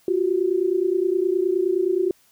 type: tone pair together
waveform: sine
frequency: 351.7 / 381.3 Hz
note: F4 / G4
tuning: +12 / -48 cents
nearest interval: minor second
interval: 140 cents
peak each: -21 dBFS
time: 0.08-2.11 s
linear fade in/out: 2 ms
effects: white hiss -59 dBFS RMS until 2.31 s